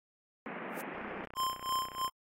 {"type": "band-pass noise", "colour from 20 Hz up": "pink", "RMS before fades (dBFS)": -42, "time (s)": [0.46, 1.25], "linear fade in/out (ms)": 0, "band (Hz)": [180, 2500], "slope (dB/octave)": 48}
{"type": "noise with exponential growth", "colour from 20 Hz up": "violet", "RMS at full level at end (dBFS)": -40, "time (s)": [0.69, 0.81], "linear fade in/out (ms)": 1, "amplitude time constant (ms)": 25}
{"type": "click train", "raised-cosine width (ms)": 0.5, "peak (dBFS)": -30, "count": 36, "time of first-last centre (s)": [0.95, 2.079], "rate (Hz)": 31}
{"type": "tone with tremolo", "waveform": "square", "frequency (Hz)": 1046.5, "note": "C6", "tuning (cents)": 0, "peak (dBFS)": -30, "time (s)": [1.35, 2.1], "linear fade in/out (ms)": 50, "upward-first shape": "sine", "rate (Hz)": 3.1, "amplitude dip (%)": 90}
{"effects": ["AAC 48 kbps"]}